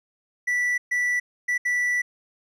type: tone bursts at uneven times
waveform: triangle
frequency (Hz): 1964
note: B6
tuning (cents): -10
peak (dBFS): -19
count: 4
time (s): 0.47-0.78 / 0.91-1.2 / 1.48-1.58 / 1.65-2.02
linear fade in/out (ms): 10
effects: resampled to 32000 Hz